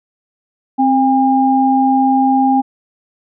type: tone pair together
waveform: sine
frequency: 263.3 / 807.5 Hz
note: C4 / G#5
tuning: +11 / -49 cents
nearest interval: octave + perfect fifth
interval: 1940 cents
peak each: -12 dBFS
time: 0.78-2.62 s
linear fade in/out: 20 ms
effects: none